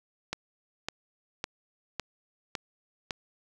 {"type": "click train", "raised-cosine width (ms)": 0.2, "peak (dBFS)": -14, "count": 6, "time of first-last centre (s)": [0.33, 3.108], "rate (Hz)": 1.8, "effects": []}